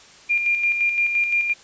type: tone with tremolo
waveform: sine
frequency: 2400 Hz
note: D7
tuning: 37 cents sharp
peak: -16 dBFS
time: 0.29-1.54 s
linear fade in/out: 20 ms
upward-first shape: square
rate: 5.8 Hz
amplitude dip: 45%
effects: white hiss -47 dBFS RMS until 1.63 s + resampled to 16000 Hz